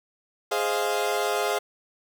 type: chord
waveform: 30% pulse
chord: F minor seventh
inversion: first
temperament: equal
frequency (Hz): 415.3 / 523.3 / 622.3 / 698.5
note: Ab4 / C5 / Eb5 / F5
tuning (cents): 0 / 0 / 0 / 0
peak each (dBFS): -25 / -28 / -29 / -26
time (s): 0.51-1.59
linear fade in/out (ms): 10
effects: none